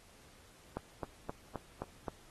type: click train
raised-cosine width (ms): 1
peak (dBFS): -24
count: 6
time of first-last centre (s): 0.77-2.082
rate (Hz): 3.81
effects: pink hiss -61 dBFS RMS until 2.3 s + AAC 32 kbps